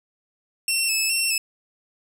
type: tone with vibrato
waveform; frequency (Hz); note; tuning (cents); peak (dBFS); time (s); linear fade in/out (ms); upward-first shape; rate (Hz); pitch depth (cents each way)
15% pulse; 2659; E7; +14; -13; 0.68-1.38; 2; square; 2.4; 34
effects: none